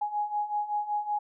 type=beating tone pair; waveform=sine; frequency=830 / 835.3 Hz; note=G#5 / G#5; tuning=-1 / +10 cents; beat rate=5.3 Hz; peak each=-33 / -29 dBFS; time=0.01-1.19 s; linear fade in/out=10 ms; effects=none